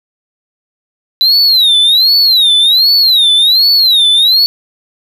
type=tone with vibrato; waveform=triangle; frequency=3951 Hz; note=B7; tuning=in tune; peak=-4 dBFS; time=1.21-4.46 s; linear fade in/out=0 ms; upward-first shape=sine; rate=1.3 Hz; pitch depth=210 cents each way; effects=none